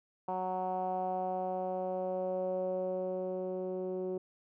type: tone with low-pass filter sweep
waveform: 10% pulse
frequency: 185 Hz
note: F#3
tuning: in tune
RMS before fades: -35 dBFS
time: 0.28-4.18 s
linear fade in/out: 5 ms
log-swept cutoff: 850 to 420 Hz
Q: 4.4
effects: none